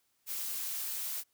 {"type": "noise", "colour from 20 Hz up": "blue", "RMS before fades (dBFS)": -37, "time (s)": [0.26, 1.24], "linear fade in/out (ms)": 50, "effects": ["white hiss -75 dBFS RMS until 1.33 s"]}